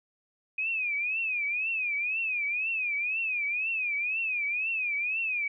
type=tone with vibrato; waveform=sine; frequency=2489 Hz; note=D#7; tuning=in tune; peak=-27 dBFS; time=0.58-5.48 s; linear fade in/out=5 ms; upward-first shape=triangle; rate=2 Hz; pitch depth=170 cents each way; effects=none